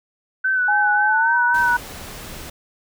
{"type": "tone with vibrato", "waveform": "sine", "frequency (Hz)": 1511, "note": "F#6", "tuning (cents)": 36, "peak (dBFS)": -16, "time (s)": [0.44, 1.77], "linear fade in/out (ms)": 10, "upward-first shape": "sine", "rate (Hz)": 3.7, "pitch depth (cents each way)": 39}
{"type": "tone with pitch glide", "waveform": "sine", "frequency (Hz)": [831, 954.6], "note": ["G#5", "A#5"], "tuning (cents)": [1, 41], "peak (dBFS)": -18, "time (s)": [0.68, 1.77], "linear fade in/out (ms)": 5, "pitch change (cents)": 240, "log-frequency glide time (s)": [1.02, 1.37]}
{"type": "noise", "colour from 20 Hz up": "pink", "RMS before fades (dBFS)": -35, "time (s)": [1.54, 2.5], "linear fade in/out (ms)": 5}
{"effects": []}